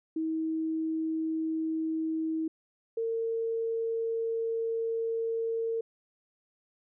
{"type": "tone pair in turn", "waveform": "sine", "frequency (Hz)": [319.7, 455.1], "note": ["D#4", "A#4"], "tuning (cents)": [47, -42], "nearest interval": "tritone", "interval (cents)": 611, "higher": "second", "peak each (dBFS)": -28, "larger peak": "neither", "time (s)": [[0.16, 2.48], [2.97, 5.81]], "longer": "second", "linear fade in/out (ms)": 5, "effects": []}